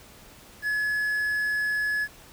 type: tone with quantisation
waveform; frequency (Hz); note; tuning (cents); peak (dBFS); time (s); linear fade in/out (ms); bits
triangle; 1700; G#6; +40; -22; 0.62-2.08; 50; 8
effects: pink hiss -50 dBFS RMS until 2.32 s

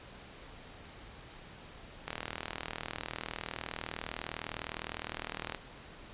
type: click train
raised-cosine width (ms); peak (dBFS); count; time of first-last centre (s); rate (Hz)
0.3; -20; 139; 2.08-5.547; 39.8
effects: pink hiss -51 dBFS RMS until 6.13 s + resampled to 8000 Hz

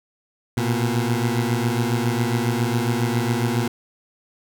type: beating tone pair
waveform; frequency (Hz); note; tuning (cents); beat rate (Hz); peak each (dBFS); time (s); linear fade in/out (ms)
20% pulse; 115.7 / 123; A#2 / B2; -13 / -7; 7.3; -17 / -18; 0.57-3.68; 5
effects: none

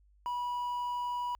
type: tone with quantisation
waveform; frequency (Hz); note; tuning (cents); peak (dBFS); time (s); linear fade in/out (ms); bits
triangle; 976; B5; -21; -30; 0.26-1.35; 0; 10
effects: added 50 Hz sine -61 dBFS peak until 1.39 s

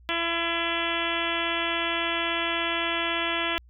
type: harmonic tone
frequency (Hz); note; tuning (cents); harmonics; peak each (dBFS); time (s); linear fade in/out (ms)
336.4; E4; +35; 1 / 2 / 3 / 4 / 5 / 6 / 7 / 8 / 9 / 10; -34 / -34 / -34 / -34 / -34 / -34 / -34 / -34 / -34 / -34; 0.09-3.58; 0
effects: added 60 Hz sine -50 dBFS peak until 3.69 s

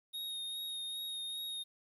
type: tone with vibrato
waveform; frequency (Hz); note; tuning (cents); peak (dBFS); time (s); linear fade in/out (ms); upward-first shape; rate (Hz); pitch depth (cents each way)
square; 3729; A#7; 0; -39; 0.13-1.64; 20; sine; 2.5; 18
effects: 11-bit

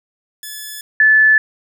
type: tone pair in turn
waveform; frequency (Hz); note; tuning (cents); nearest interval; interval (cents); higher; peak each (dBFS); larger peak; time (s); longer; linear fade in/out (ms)
5% pulse / sine; 1724 / 1739; A6 / A6; -36 / -21; unison; 15; second; -17 / -7; second; 0.43-0.81 / 1-1.38; neither; 2
effects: none

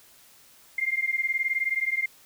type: beating tone pair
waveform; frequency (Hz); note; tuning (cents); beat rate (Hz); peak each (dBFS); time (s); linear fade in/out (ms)
sine; 2100 / 2119; C7 / C7; +6 / +21; 19; -27; 0.78-2.06; 5
effects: white hiss -55 dBFS RMS until 2.25 s

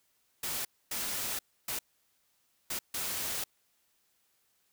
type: noise bursts at uneven times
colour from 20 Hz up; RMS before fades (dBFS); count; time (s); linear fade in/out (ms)
white; -35; 5; 0.43-0.65 / 0.91-1.39 / 1.68-1.79 / 2.7-2.79 / 2.94-3.44; 5
effects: white hiss -73 dBFS RMS until 4.72 s

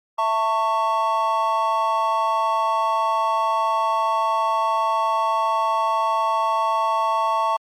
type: chord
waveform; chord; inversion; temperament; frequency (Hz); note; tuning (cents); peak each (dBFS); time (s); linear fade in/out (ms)
triangle; A major; second; equal with one note detuned; 659.3 / 896.4 / 1108.7; E5 / A5 / C#6; 0 / +32 / 0; -24 / -20 / -20; 0.18-7.57; 10
effects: Opus 48 kbps

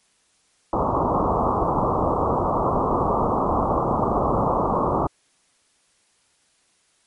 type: low-pass noise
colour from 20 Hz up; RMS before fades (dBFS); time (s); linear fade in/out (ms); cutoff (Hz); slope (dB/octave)
white; -21; 0.73-5.07; 2; 1200; 96
effects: white hiss -63 dBFS RMS until 7.06 s + MP3 48 kbps

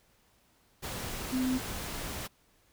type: tone in noise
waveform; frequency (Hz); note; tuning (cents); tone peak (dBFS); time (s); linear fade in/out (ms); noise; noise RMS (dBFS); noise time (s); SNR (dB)
sine; 256.6; C4; -34; -27; 1.32-1.59; 20; pink; -38; 0.82-2.28; +8
effects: pink hiss -67 dBFS RMS until 2.72 s

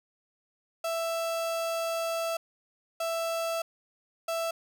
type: tone bursts at uneven times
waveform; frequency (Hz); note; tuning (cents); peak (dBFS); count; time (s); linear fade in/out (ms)
35% pulse; 662; E5; +7; -27; 3; 0.84-2.37 / 3-3.62 / 4.28-4.51; 5
effects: none

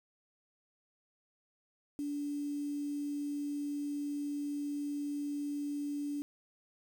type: tone with quantisation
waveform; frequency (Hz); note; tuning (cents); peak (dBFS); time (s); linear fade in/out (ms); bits
sine; 289.4; D4; -25; -34; 1.99-6.22; 0; 9
effects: none

